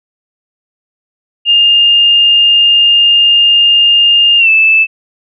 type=tone with pitch glide; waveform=sine; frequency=2818 to 2629 Hz; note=F7 to E7; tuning=+15 to -5 cents; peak=-4 dBFS; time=1.45-4.87 s; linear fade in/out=50 ms; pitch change=-120 cents; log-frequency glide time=4.38-4.49 s; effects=none